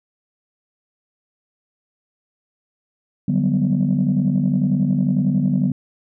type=chord; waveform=sine; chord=G major seventh; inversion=second; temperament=equal; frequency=146.83 / 185 / 196 / 246.9 Hz; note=D3 / F#3 / G3 / B3; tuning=0 / 0 / 0 / 0 cents; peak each=-20 dBFS; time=3.28-5.72 s; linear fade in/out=5 ms; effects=tanh soft clip ceiling -9 dBFS